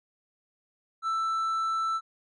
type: tone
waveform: triangle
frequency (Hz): 1326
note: E6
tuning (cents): +10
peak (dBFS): -24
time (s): 1.02-2.01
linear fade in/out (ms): 50
effects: resampled to 22050 Hz